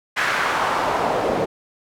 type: noise with band-pass filter sweep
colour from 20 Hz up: pink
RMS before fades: -21 dBFS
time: 0.16-1.46 s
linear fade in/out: 20 ms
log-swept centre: 1700 to 480 Hz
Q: 1.7
effects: none